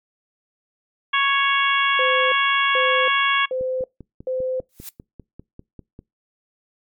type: harmonic tone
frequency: 554.4 Hz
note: C#5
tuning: in tune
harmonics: 2 / 3 / 4 / 5 / 6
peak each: -20 / -22 / -23 / -24 / -25 dBFS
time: 1.13-3.46 s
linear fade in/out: 10 ms
type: tone bursts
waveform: sine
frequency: 515 Hz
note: C5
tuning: 28 cents flat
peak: -21 dBFS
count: 4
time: 1.99-4.6 s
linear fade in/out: 2 ms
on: 330 ms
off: 430 ms
type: click train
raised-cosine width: 3 ms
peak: -25 dBFS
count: 13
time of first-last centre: 3.61-5.991 s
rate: 5.04 Hz
type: noise with exponential growth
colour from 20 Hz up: blue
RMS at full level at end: -31 dBFS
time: 4.69-4.89 s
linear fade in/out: 1 ms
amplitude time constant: 43 ms
effects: noise-tail reverb RT60 0.2 s tail -24 dB re dry + MP3 96 kbps